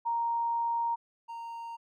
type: tone pair in turn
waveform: sine / triangle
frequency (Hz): 932.3 / 926.4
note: A#5 / A#5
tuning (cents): 0 / -11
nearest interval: unison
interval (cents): 11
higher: first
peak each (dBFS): -27 / -36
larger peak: first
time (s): 0.05-0.96 / 1.28-1.77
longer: first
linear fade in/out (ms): 20
effects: none